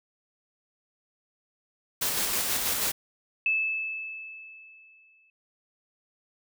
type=noise with tremolo; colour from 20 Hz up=white; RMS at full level=-27 dBFS; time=2.01-2.92 s; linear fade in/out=10 ms; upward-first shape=square; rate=6.2 Hz; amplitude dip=25%
type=tone with exponential decay; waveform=sine; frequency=2617 Hz; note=E7; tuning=13 cents flat; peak=-21 dBFS; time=3.46-5.3 s; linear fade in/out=2 ms; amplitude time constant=400 ms
effects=none